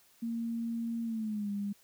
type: tone with pitch glide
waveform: sine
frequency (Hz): 231 to 202.3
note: A#3 to G#3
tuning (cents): -16 to -45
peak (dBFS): -32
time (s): 0.22-1.73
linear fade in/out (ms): 10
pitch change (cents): -229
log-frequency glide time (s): 1.04-1.5
effects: white hiss -64 dBFS RMS until 1.83 s